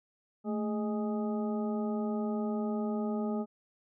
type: harmonic tone with a mistuned harmonic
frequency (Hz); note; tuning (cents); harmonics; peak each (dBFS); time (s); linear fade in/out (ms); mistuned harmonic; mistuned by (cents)
207.7; G#3; 0; 1 / 2 / 3 / 4 / 6; -31 / -37 / -41 / -43 / -47; 0.44-3.46; 50; 1; +90
effects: none